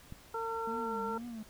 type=click; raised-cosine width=5 ms; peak=-31 dBFS; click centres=0.124 s
type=harmonic tone; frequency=453.8 Hz; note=A#4; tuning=47 cents flat; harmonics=1 / 2 / 3; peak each=-38 / -38 / -39 dBFS; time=0.34-1.18 s; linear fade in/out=5 ms
type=tone with vibrato; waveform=triangle; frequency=220 Hz; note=A3; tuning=in tune; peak=-38 dBFS; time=0.67-1.43 s; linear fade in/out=5 ms; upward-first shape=triangle; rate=2.1 Hz; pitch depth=180 cents each way
effects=pink hiss -57 dBFS RMS until 1.49 s